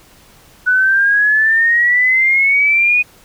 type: exponential sweep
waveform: sine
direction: up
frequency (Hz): 1480 to 2489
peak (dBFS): -9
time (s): 0.66-3.03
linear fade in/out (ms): 20
effects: pink hiss -46 dBFS RMS until 3.24 s